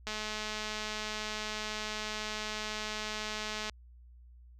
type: click train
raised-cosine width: 0.2 ms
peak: -20 dBFS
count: 777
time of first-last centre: 0.07-3.696 s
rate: 214 Hz
effects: added 60 Hz sine -52 dBFS peak until 4.59 s